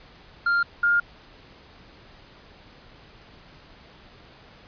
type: tone pair in turn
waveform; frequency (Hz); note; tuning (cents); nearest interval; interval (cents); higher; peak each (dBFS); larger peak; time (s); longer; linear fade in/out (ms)
triangle / sine; 1396.9 / 1411.5; F6 / F6; 0 / +18; unison; 18; second; -17; neither; 0.46-0.63 / 0.83-1; neither; 5
effects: pink hiss -50 dBFS RMS until 4.67 s + resampled to 11025 Hz